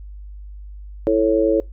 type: chord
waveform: sine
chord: A major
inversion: second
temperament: just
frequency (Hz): 330 / 440 / 550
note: E4 / A4 / C#5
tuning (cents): +2 / 0 / -14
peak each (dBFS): -18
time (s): 1.07-1.6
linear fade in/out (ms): 0
effects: noise-tail reverb RT60 0.2 s tail -23 dB re dry + added 50 Hz sine -33 dBFS peak until 1.72 s

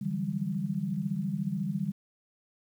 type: tone cluster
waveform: sine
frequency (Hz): 146 / 163.1 / 184.9 / 199.2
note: D3 / E3 / F#3 / G3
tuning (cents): -10 / -18 / -1 / +28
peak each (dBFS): -36 / -35 / -36 / -32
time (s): 0.01-1.92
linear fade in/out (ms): 10
effects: 10-bit

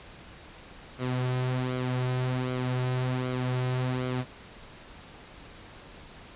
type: tone with flanger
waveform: sawtooth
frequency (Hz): 126.9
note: B2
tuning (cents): +47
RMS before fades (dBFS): -29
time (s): 0.98-4.25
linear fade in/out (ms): 50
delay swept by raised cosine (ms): 1.1 to 4.4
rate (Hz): 1.3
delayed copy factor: -0.55
effects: pink hiss -48 dBFS RMS until 6.35 s + resampled to 8000 Hz

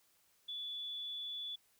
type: tone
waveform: sine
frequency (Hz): 3446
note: A7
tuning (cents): -37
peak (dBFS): -40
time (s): 0.48-1.56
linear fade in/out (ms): 10
effects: white hiss -72 dBFS RMS until 1.79 s

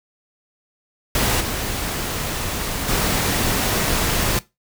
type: noise with level steps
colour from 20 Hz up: pink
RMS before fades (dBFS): -19 / -25 / -20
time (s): 1.15-4.39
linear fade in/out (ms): 2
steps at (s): 1.4 / 2.88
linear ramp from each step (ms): 10
effects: noise-tail reverb RT60 0.2 s tail -18 dB re dry

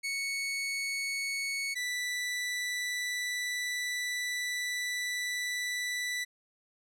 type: tone pair in turn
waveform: sawtooth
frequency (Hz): 2217 / 1975.1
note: C#7 / B6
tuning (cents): 0 / 0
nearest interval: major second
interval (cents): 200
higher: first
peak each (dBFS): -28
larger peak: neither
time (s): 0.03-1.75 / 1.75-6.25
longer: second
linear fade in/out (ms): 20
effects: low-pass 11000 Hz 12 dB/octave

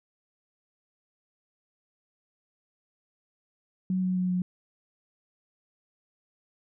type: tone with pitch steps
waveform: sine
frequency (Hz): 185.8 / 184.2 / 182.61 / 181.03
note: F#3 / F#3 / F#3 / F#3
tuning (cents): +7 / -7 / -22 / -38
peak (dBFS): -24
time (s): 3.9-4.42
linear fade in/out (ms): 2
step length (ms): 130
effects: none

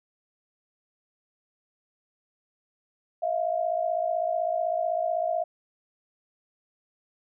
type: tone pair together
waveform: sine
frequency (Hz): 642.6 / 698.5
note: E5 / F5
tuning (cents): -44 / 0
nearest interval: minor second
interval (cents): 144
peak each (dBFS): -27 / -27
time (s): 3.22-5.44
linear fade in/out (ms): 10
effects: none

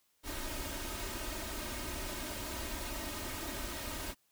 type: noise with comb filter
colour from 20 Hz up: pink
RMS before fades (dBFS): -40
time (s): 0.23-4.15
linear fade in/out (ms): 50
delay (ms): 3.2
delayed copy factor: +0.7
effects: white hiss -74 dBFS RMS until 4.31 s

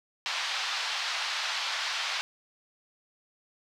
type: band-pass noise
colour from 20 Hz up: white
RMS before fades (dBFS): -32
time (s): 0.26-2.21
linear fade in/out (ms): 0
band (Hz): 780 to 4700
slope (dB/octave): 24
effects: none

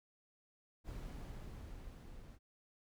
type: noise with level ramp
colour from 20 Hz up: brown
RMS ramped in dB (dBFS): -45 to -54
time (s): 0.84-2.39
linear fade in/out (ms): 50
effects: none

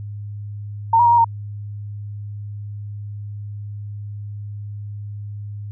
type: tone with pitch steps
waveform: sine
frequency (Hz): 912 / 955 / 939 / 948 / 922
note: A#5 / A#5 / A#5 / A#5 / A#5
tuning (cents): -38 / +42 / +12 / +29 / -19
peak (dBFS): -10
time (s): 0.93-1.245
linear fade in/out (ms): 5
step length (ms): 63
effects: added 103 Hz sine -28 dBFS peak until 5.71 s

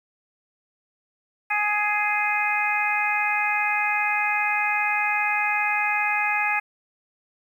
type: harmonic tone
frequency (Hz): 417.5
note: G#4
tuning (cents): +9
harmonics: 2 / 3 / 4 / 5 / 6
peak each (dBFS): -26 / -31 / -28 / -27 / -25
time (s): 1.5-6.6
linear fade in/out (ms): 10
effects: 9-bit

